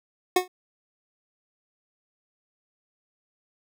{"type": "tone with exponential decay", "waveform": "25% pulse", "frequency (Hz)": 365.3, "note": "F#4", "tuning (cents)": -22, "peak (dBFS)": -11, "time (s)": [0.36, 0.48], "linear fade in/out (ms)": 5, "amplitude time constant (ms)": 26, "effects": []}